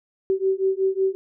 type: beating tone pair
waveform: sine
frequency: 380.7 / 386.1 Hz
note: F#4 / G4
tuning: +49 / -26 cents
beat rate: 5.4 Hz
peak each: -22 dBFS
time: 0.3-1.15 s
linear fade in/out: 0 ms
effects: none